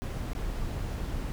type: noise with dropouts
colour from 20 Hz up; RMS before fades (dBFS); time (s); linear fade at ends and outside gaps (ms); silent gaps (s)
brown; -33; 0.02-1.32; 0; 0.333-0.35
effects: none